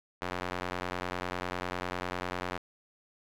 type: tone with band-pass filter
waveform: square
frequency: 45 Hz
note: F#1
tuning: 47 cents flat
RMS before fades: -36 dBFS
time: 0.21-2.58 s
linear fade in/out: 10 ms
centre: 1300 Hz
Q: 0.64
effects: none